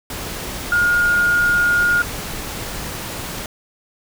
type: tone in noise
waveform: sine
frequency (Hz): 1426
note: F6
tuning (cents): +36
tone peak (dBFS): -13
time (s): 0.72-2.02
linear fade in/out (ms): 2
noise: pink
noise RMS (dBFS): -28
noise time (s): 0.1-3.46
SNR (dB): +12
effects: none